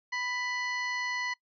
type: harmonic tone with a mistuned harmonic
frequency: 990 Hz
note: B5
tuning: 4 cents sharp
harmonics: 1 / 2 / 3 / 4 / 5 / 6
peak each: -37 / -32 / -45 / -42 / -51 / -48 dBFS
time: 0.12-1.34 s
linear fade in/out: 10 ms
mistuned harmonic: 4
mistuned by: +120 cents
effects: noise-tail reverb RT60 0.1 s tail -23 dB re dry